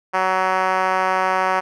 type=tone with band-pass filter; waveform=5% pulse; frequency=187.2 Hz; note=F#3; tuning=20 cents sharp; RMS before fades=-19 dBFS; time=0.13-1.61 s; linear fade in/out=20 ms; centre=880 Hz; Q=1.2; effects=none